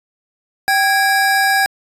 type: tone pair together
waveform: square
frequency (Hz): 779 / 1647.5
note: G5 / G#6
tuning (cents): -11 / -14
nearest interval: octave + minor second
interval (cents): 1297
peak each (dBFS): -16 / -15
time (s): 0.68-1.66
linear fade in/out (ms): 0
effects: resampled to 32000 Hz